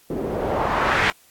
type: noise with low-pass filter sweep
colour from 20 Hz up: white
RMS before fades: -22 dBFS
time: 0.1-1.1 s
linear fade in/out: 0 ms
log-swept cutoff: 320 to 2100 Hz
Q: 1.7
effects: white hiss -55 dBFS RMS until 1.3 s + AAC 64 kbps